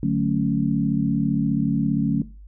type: chord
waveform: sine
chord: D major seventh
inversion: none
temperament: equal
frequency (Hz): 146.83 / 185 / 220 / 277.2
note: D3 / F#3 / A3 / C#4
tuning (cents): 0 / 0 / 0 / 0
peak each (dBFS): -24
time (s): 0.03-2.22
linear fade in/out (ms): 2
effects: noise-tail reverb RT60 0.3 s tail -17 dB re dry + added 50 Hz sine -40 dBFS peak until 2.47 s